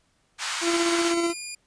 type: band-pass noise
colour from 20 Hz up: pink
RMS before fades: -30 dBFS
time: 0.38-1.15 s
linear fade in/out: 50 ms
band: 970 to 8900 Hz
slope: 24 dB/octave
type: tone with tremolo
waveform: 40% pulse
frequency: 339.6 Hz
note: F4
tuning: 48 cents flat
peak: -20 dBFS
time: 0.61-1.34 s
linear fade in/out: 50 ms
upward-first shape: square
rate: 16 Hz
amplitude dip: 30%
type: tone with pitch glide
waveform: 5% pulse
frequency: 2249 to 2424 Hz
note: C#7 to D#7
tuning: +24 to -46 cents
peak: -23 dBFS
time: 0.62-1.55 s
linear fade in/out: 5 ms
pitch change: +130 cents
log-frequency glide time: 1.2-1.32 s
effects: pink hiss -67 dBFS RMS until 1.66 s + resampled to 22050 Hz